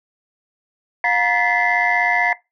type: tone cluster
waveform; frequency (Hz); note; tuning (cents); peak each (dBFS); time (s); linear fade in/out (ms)
sine; 714 / 948 / 1736 / 1979 / 2075; F5 / A#5 / A6 / B6 / C7; +38 / +29 / -24 / +3 / -15; -21; 1.04-2.33; 2
effects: noise-tail reverb RT60 0.2 s tail -19 dB re dry + tanh soft clip ceiling -6 dBFS